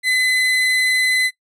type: tone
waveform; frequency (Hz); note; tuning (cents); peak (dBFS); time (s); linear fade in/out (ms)
35% pulse; 2022; B6; +40; -13; 0.03-1.31; 50
effects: noise-tail reverb RT60 0.1 s tail -17 dB re dry + low-pass 12000 Hz 12 dB/octave